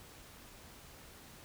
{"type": "silence", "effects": ["pink hiss -55 dBFS RMS until 1.44 s"]}